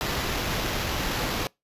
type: noise with sample-and-hold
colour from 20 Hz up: pink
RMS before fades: -28 dBFS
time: 0.01-1.47 s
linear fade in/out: 0 ms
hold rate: 8820 Hz
effects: noise-tail reverb RT60 0.2 s tail -25 dB re dry + resampled to 32000 Hz